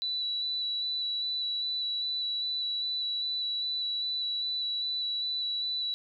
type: tone with vibrato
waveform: sine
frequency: 3951 Hz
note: B7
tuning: in tune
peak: -29 dBFS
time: 0.02-5.94 s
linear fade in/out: 0 ms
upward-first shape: square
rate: 2.5 Hz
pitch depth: 11 cents each way
effects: none